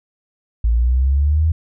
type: exponential sweep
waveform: sine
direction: up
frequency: 55 to 82 Hz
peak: -12 dBFS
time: 0.64-1.52 s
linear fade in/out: 5 ms
effects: none